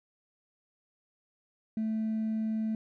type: tone with hard clipping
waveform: triangle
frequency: 219.6 Hz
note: A3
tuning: 3 cents flat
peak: -28 dBFS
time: 1.77-2.75 s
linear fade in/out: 2 ms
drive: 2 dB
effects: none